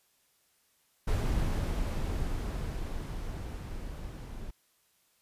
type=noise with level ramp; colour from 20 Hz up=brown; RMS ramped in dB=-28 to -42 dBFS; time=1.07-4.51 s; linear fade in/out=10 ms; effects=white hiss -70 dBFS RMS until 5.21 s + resampled to 32000 Hz

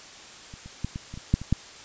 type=clicks; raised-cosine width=5 ms; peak=-29 / -30 / -15 / -20 / -25 / -26 / -7 / -23 / -8 dBFS; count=9; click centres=0.539 / 0.66 / 0.846 / 0.959 / 1.14 / 1.175 / 1.34 / 1.416 / 1.526 s; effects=white hiss -45 dBFS RMS until 1.84 s + resampled to 16000 Hz

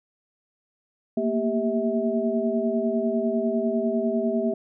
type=tone cluster; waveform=sine; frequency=227.2 / 237.2 / 394.2 / 648 Hz; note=A#3 / A#3 / G4 / E5; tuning=-44 / +30 / +10 / -30 cents; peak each=-27 dBFS; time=1.17-4.54 s; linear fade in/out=5 ms; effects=none

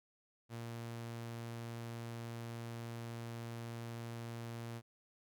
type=tone; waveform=sawtooth; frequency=116.54 Hz; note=A#2; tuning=in tune; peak=-39 dBFS; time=0.49-4.82 s; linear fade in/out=50 ms; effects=none

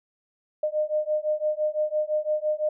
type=beating tone pair; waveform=sine; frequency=607 / 612.9 Hz; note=D#5 / D#5; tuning=-43 / -26 cents; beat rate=5.9 Hz; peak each=-26 dBFS; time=0.63-2.69 s; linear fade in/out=5 ms; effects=none

